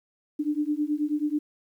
sine beating tone pair, 293.7 / 303 Hz, D4 / D#4, 0 / -46 cents, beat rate 9.3 Hz, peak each -27 dBFS, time 0.39-1.39 s, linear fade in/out 10 ms, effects 10-bit

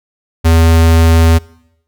square tone, 82.1 Hz, E2, 6 cents flat, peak -6 dBFS, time 0.44-1.39 s, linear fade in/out 20 ms, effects noise-tail reverb RT60 0.8 s tail -23 dB re dry

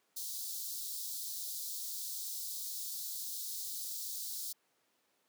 white high-pass noise, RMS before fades -41 dBFS, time 0.16-4.53 s, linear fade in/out 10 ms, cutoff 3800 Hz, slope 48 dB/octave, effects pink hiss -75 dBFS RMS until 5.28 s + high-pass 300 Hz 12 dB/octave

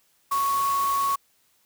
sine tone in noise, 1108.7 Hz, C#6, in tune, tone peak -21 dBFS, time 0.31-1.16 s, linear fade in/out 10 ms, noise white, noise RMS -35 dBFS, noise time 0.31-1.16 s, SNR +11 dB, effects white hiss -65 dBFS RMS until 1.65 s

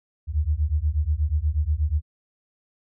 sine beating tone pair, 71.8 / 80.1 Hz, D2 / E2, -39 / -49 cents, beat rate 8.3 Hz, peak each -23 dBFS, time 0.27-2.02 s, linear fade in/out 50 ms, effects none

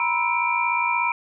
sine tone cluster, 955 / 1012 / 1315 / 2286 / 2379 Hz, A#5 / B5 / E6 / D7 / D7, +42 / +42 / -5 / -47 / +22 cents, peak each -23 / -27 / -31 / -32 / -24 dBFS, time 0-1.12 s, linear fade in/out 2 ms, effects none

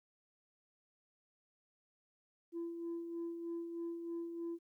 sine tone with tremolo, 337.6 Hz, E4, 41 cents sharp, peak -36 dBFS, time 2.52-4.59 s, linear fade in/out 50 ms, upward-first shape sine, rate 3.2 Hz, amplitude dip 50%, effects tanh soft clip ceiling -36 dBFS + 13-bit

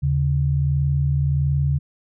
sine tone pair together, 78.6 / 140.05 Hz, D#2 / C#3, +18 / +18 cents, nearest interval minor seventh, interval 1000 cents, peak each -22 / -18 dBFS, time 0.02-1.79 s, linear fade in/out 20 ms, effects none

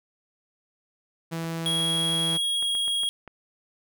sawtooth tone, 164.81 Hz, E3, in tune, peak -25 dBFS, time 1.31-2.38 s, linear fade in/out 20 ms
clicks, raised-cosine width 0.5 ms, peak -27 dBFS, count 11, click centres 1.443 / 1.806 / 1.975 / 2.092 / 2.136 / 2.331 / 2.626 / 2.751 / 2.88 / 3.034 / 3.277 s
square tone with pitch glide, 3309 to 3290 Hz, G#7 to G#7, -7 to -17 cents, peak -24 dBFS, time 1.66-3.09 s, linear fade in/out 0 ms, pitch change -10 cents, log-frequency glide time 2.27-2.74 s
effects none

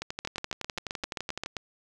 two click trains, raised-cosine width 0.2 ms, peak -15 / -16 dBFS, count 11 / 18, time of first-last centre 0.25-1.568 / 0.02-1.461 s, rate 7.59 / 11.8 Hz, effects none

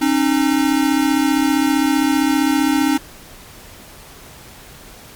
square tone pair together, 270.6 / 305.9 Hz, C#4 / D#4, -42 / -29 cents, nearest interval major second, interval 213 cents, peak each -17 / -17 dBFS, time 0.01-2.98 s, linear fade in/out 10 ms, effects pink hiss -40 dBFS RMS until 5.15 s + MP3 96 kbps

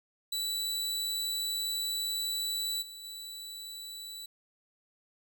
sawtooth tone with level steps, 3951 Hz, B7, in tune, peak -28 / -41 / -38 dBFS, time 0.32-4.26 s, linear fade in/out 5 ms, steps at 2.81 / 3.03 s, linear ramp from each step 20 ms, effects none

